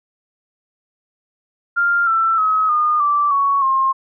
sine tone with pitch steps, 1396.9 / 1335.4 / 1276.5 / 1220.3 / 1166.5 / 1115.1 / 1066 Hz, F6 / E6 / D#6 / D#6 / D6 / C#6 / C6, 0 / +22 / +44 / -34 / -12 / +10 / +32 cents, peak -13 dBFS, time 1.76-3.93 s, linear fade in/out 20 ms, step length 310 ms, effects none

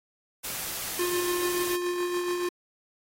white noise, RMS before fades -34 dBFS, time 0.43-1.77 s, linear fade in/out 20 ms
square tone with tremolo, 354.1 Hz, F4, 24 cents sharp, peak -26 dBFS, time 0.99-2.49 s, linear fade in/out 5 ms, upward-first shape sine, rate 7 Hz, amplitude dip 35%
effects AAC 48 kbps

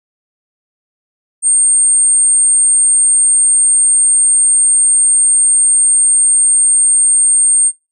sine tone, 8630 Hz, C#9, 47 cents flat, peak -7 dBFS, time 1.42-7.72 s, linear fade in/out 50 ms, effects noise-tail reverb RT60 0.3 s tail -25 dB re dry

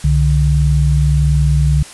sine tone pair together, 65.41 / 146.83 Hz, C2 / D3, 0 / 0 cents, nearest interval octave + major second, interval 1400 cents, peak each -12 dBFS, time 0.04-1.83 s, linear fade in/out 5 ms, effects white hiss -35 dBFS RMS until 1.93 s + resampled to 24000 Hz

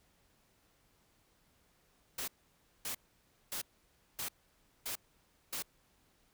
white noise bursts, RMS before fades -39 dBFS, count 6, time 2.18-5.624 s, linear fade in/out 5 ms, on 99 ms, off 570 ms, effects pink hiss -71 dBFS RMS until 6.33 s

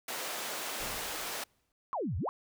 pink high-pass noise, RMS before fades -38 dBFS, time 0.08-1.44 s, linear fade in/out 5 ms, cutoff 500 Hz, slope 12 dB/octave
pink noise with exponential decay, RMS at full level -40 dBFS, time 0.8-1.72 s, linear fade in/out 1 ms, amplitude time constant 200 ms
sine exponential two-way sweep, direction down then up, 1174.7 to 73.42 to 1174.7 Hz, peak -31 dBFS, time 1.93-2.29 s, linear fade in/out 0 ms, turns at 2.17 s
effects none

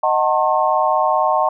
sine chord, D# diminished seventh, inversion none, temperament just, 622.3 / 746.7 / 896 / 1075.3 Hz, D#5 / F#5 / A5 / C6, 0 / +16 / +31 / +47 cents, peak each -19 dBFS, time 0.03-1.49 s, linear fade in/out 5 ms, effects none

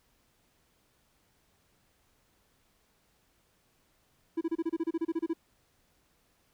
triangle tone bursts, 329.6 Hz, E4, in tune, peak -25 dBFS, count 14, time 4.37-5.335 s, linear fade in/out 10 ms, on 42 ms, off 29 ms, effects pink hiss -70 dBFS RMS until 6.53 s

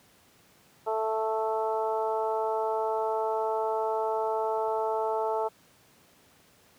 harmonic tone, 220 Hz, A3, in tune, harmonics 2 / 3 / 4 / 5 / 6, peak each -30 / -32 / -30 / -41 / -39 dBFS, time 0.86-5.49 s, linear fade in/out 20 ms, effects pink hiss -60 dBFS RMS until 6.78 s + high-pass 100 Hz 12 dB/octave

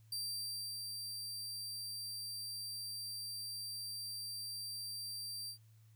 sawtooth tone with ADSR envelope, 4699 Hz, D8, in tune, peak -35 dBFS, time 0.12-5.58 s, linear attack 4 ms, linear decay 650 ms, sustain -4 dB, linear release 92 ms, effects added 110 Hz sine -60 dBFS peak until 5.95 s + white hiss -75 dBFS RMS until 5.95 s

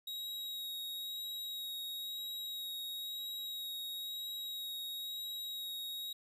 45% pulse tone with vibrato, 3800 Hz, A#7, 33 cents sharp, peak -39 dBFS, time 0.07-6.13 s, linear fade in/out 5 ms, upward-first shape sine, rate 1 Hz, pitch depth 14 cents each way, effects none

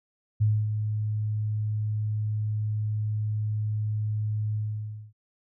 sine tone with ADSR envelope, 106.8 Hz, G#2, 49 cents sharp, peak -18 dBFS, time 0.4-5.13 s, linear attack 18 ms, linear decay 250 ms, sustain -7 dB, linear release 580 ms, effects none

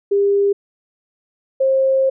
sine tone pair in turn, 401.1 / 532.9 Hz, G4 / C5, +40 / +32 cents, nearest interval perfect fourth, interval 492 cents, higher second, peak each -12 dBFS, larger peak neither, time 0.11-0.53 / 1.6-2.1 s, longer second, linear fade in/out 10 ms, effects none

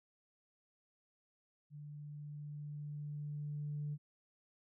sine tone with level ramp, 147.5 Hz, D3, 8 cents sharp, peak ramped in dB -47 to -36 dBFS, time 1.7-3.98 s, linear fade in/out 50 ms, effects tanh soft clip ceiling -33 dBFS

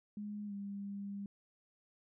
sine tone with pitch glide, 207.7 to 200.2 Hz, G#3 to G3, 0 to +37 cents, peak -40 dBFS, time 0.17-1.26 s, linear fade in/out 2 ms, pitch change -63 cents, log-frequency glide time 0.46-0.53 s, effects none

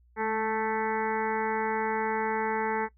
harmonic tone with a mistuned harmonic, 220 Hz, A3, in tune, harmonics 1 / 2 / 4 / 5 / 6 / 7 / 8 / 9 / 10, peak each -36 / -30 / -30 / -42 / -40 / -39 / -40 / -39 / -43 dBFS, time 0.16-2.89 s, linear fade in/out 50 ms, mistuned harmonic 1, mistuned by -33 cents, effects noise-tail reverb RT60 0.1 s tail -19 dB re dry + added 60 Hz sine -58 dBFS peak until 2.97 s

